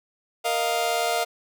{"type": "chord", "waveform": "sawtooth", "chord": "Bb suspended fourth", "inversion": "none", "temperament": "just", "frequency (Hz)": [466.2, 621.6, 699.2], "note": ["Bb4", "Eb5", "F5"], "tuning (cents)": [0, -2, 2], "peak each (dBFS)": [-25, -25, -20], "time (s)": [0.44, 1.25], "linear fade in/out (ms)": 20, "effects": []}